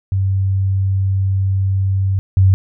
sine tone pair in turn, 96.4 / 95.24 Hz, G2 / G2, -28 / -49 cents, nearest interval unison, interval 21 cents, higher first, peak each -13 / -7 dBFS, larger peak second, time 0.12-2.19 / 2.37-2.54 s, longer first, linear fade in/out 0 ms, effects none

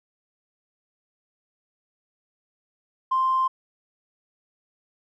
triangle tone with tanh clipping, 1046.5 Hz, C6, in tune, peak -19 dBFS, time 3.11-3.48 s, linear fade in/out 10 ms, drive 4 dB, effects none

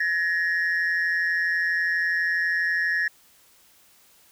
sine tone pair together, 1700 / 1872.2 Hz, G#6 / A#6, +40 / +7 cents, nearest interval major second, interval 167 cents, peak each -22 dBFS, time 0-3.08 s, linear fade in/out 5 ms, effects tanh soft clip ceiling -18 dBFS + white hiss -57 dBFS RMS until 4.31 s

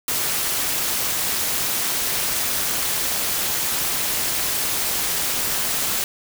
white noise with amplitude modulation, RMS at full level -20 dBFS, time 0.08-6.04 s, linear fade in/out 2 ms, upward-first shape sine, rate 254 Hz, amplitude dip 60%, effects none

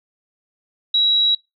sine tone, 3877 Hz, B7, 33 cents flat, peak -13 dBFS, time 0.94-1.35 s, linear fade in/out 5 ms, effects noise-tail reverb RT60 0.2 s tail -22 dB re dry

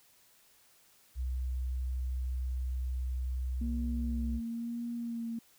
sine tone, 63.5 Hz, B1, 49 cents sharp, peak -31 dBFS, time 1.15-4.41 s, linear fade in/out 50 ms
sine tone with vibrato, 233.1 Hz, A#3, in tune, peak -34 dBFS, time 3.61-5.39 s, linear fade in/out 5 ms, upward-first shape sine, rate 1 Hz, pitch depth 25 cents each way
effects tanh soft clip ceiling -22 dBFS + white hiss -64 dBFS RMS until 5.58 s

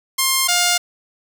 5% pulse tone pair in turn, 1060 / 707.5 Hz, C6 / F5, +22 / +22 cents, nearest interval perfect fifth, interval 700 cents, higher first, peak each -3 dBFS, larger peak neither, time 0.18-0.48 / 0.48-0.78 s, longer neither, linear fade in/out 10 ms, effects none

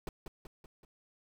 brown noise with echo, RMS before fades -38 dBFS, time 0.07-0.09 s, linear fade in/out 2 ms, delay 190 ms, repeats 4, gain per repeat -5 dB, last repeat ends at 0.85 s, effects none

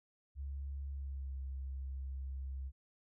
sine tone with pitch glide, 69.3 to 66.78 Hz, C#2 to C2, 0 to +36 cents, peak -39 dBFS, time 0.35-2.72 s, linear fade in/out 50 ms, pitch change -64 cents, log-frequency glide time 0.91-1.38 s, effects none

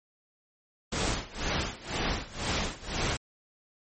pink noise with tremolo, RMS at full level -28 dBFS, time 0.92-3.17 s, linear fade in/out 5 ms, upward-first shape sine, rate 2 Hz, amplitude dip 90%, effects MP3 32 kbps

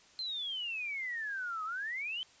sine exponential two-way sweep, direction down then up, 4186 to 1244.5 to 3135 Hz, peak -35 dBFS, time 0.19-2.23 s, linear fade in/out 0 ms, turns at 1.64 s, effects white hiss -61 dBFS RMS until 2.4 s + resampled to 16000 Hz

